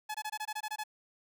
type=tone bursts; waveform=sawtooth; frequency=854 Hz; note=G#5; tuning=48 cents sharp; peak=-31 dBFS; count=10; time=0.09-0.838 s; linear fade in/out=10 ms; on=55 ms; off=22 ms; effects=none